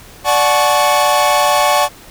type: chord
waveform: 45% pulse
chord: D major seventh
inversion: none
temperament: equal with one note detuned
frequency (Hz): 587.3 / 740 / 859.9 / 1108.7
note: D5 / F#5 / A5 / C#6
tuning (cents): 0 / 0 / -40 / 0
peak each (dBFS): -16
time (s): 0.24-1.89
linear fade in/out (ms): 50
effects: pink hiss -39 dBFS RMS until 2.1 s